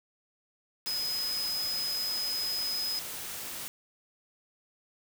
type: tone in noise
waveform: sine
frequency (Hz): 5050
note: D#8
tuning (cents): +25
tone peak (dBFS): -30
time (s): 0.87-2.99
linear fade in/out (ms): 0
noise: white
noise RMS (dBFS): -39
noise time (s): 0.86-3.68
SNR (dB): +6
effects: none